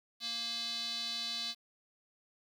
square tone with band-pass filter, 233.1 Hz, A#3, in tune, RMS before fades -38 dBFS, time 0.2-1.55 s, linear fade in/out 50 ms, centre 4100 Hz, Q 6.7, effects 10-bit

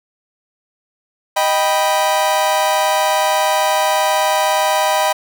40% pulse chord, Eb augmented, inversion none, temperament equal with one note detuned, 622.3 / 784 / 983.2 Hz, Eb5 / G5 / B5, 0 / 0 / -8 cents, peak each -17 dBFS, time 1.36-5.13 s, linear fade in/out 10 ms, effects none

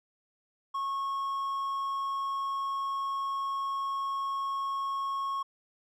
triangle tone, 1095 Hz, C#6, 22 cents flat, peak -28 dBFS, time 0.74-5.43 s, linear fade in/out 10 ms, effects none

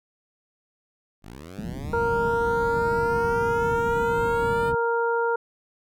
10% pulse linear sweep, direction up, 43.94 to 611 Hz, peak -31 dBFS, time 1.22-4.73 s, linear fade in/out 50 ms
white low-pass noise, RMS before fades -33 dBFS, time 1.58-4.75 s, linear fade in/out 5 ms, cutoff 230 Hz, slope 24 dB/octave
harmonic tone, 466.2 Hz, A#4, in tune, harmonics 1 / 2 / 3, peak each -23 / -26 / -28 dBFS, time 1.93-5.36 s, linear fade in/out 5 ms
effects none

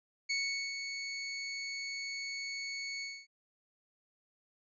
25% pulse tone with ADSR envelope, 2217 Hz, C#7, in tune, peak -27 dBFS, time 0.29-3.27 s, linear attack 14 ms, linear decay 420 ms, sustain -7 dB, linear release 250 ms, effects resampled to 22050 Hz

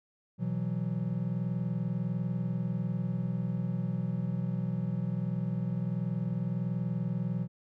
triangle chord, B suspended fourth, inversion none, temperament equal, 123.47 / 164.81 / 185 Hz, B2 / E3 / F#3, 0 / 0 / 0 cents, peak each -32 dBFS, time 0.38-7.48 s, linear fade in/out 50 ms, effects none

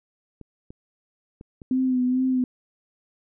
clicks, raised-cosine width 3 ms, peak -28 dBFS, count 4, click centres 0.413 / 0.705 / 1.411 / 1.618 s
sine tone with vibrato, 255.1 Hz, C4, 44 cents flat, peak -19 dBFS, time 1.71-2.44 s, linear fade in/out 2 ms, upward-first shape sine, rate 2.3 Hz, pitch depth 35 cents each way
effects none

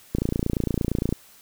click train, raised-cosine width 3 ms, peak -10 dBFS, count 29, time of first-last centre 0.15-1.126 s, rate 28.7 Hz, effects white hiss -52 dBFS RMS until 1.41 s

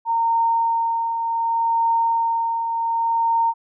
sine tone with tremolo, 919 Hz, A#5, 25 cents flat, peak -15 dBFS, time 0.05-3.54 s, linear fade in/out 50 ms, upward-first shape triangle, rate 0.67 Hz, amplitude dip 50%, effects none

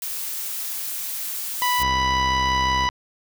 blue noise, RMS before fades -29 dBFS, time 0.02-1.83 s, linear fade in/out 2 ms
harmonic tone, 987.8 Hz, B5, in tune, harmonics 1 / 2 / 3 / 4 / 5 / 6, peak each -20 / -26 / -29 / -34 / -36 / -39 dBFS, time 1.62-2.89 s, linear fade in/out 0 ms
sawtooth tone, 65.7 Hz, C2, 8 cents sharp, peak -23 dBFS, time 1.78-2.9 s, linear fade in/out 50 ms
effects none

